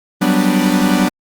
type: chord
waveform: 45% pulse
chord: G major seventh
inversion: third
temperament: equal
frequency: 185 / 196 / 246.9 / 293.7 Hz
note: F#3 / G3 / B3 / D4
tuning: 0 / 0 / 0 / 0 cents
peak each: -17 dBFS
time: 0.21-1.09 s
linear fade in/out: 10 ms
effects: Opus 32 kbps